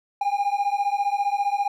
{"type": "beating tone pair", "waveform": "triangle", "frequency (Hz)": [801, 816], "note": ["G5", "G#5"], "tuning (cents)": [37, -31], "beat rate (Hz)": 15, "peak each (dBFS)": -22, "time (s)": [0.21, 1.68], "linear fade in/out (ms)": 5, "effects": []}